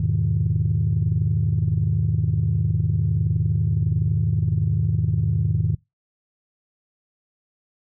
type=chord; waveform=sine; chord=E major seventh; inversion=none; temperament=equal; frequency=82.41 / 103.83 / 123.47 / 155.56 Hz; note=E2 / G#2 / B2 / D#3; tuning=0 / 0 / 0 / 0 cents; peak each=-26 / -21 / -25 / -22 dBFS; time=0-5.75 s; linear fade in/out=5 ms; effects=noise-tail reverb RT60 0.2 s tail -23 dB re dry + tanh soft clip ceiling -11 dBFS